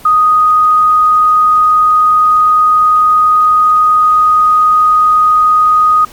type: tone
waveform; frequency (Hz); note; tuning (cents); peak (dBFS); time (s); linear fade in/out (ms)
sine; 1244.5; D#6; 0; -5; 0.05-6.05; 5
effects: pink hiss -36 dBFS RMS until 6.12 s + Opus 32 kbps